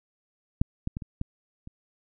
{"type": "clicks", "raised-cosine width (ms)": 5, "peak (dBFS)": [-9, -16, -20, -25, -17, -29], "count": 6, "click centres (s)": [0.615, 0.874, 0.969, 1.022, 1.214, 1.674], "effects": []}